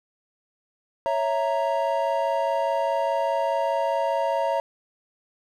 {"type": "chord", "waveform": "triangle", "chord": "A# diminished", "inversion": "first", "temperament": "equal", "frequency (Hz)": [554.4, 659.3, 932.3], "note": ["C#5", "E5", "A#5"], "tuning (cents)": [0, 0, 0], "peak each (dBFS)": -24, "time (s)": [1.06, 4.6], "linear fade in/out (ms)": 0, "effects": []}